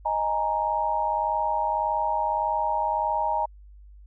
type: chord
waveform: sine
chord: D# suspended fourth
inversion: none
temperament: equal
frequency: 622.3 / 830.6 / 932.3 Hz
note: D#5 / G#5 / A#5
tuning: 0 / 0 / 0 cents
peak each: -30 / -27 / -25 dBFS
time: 0.05-3.46 s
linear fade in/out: 10 ms
effects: added 50 Hz sine -45 dBFS peak until 4.06 s